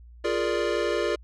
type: chord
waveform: square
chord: Bb dominant seventh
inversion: second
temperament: equal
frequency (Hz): 349.2 / 415.3 / 466.2 / 587.3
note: F4 / Ab4 / Bb4 / D5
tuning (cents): 0 / 0 / 0 / 0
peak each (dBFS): -30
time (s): 0.24-1.16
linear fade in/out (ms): 10
effects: added 59 Hz sine -45 dBFS peak until 1.23 s + low-pass 5000 Hz 12 dB/octave